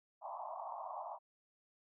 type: band-pass noise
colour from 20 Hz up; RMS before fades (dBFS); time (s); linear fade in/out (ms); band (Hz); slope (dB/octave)
white; -45; 0.21-1.19; 50; 620 to 1100; 96
effects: none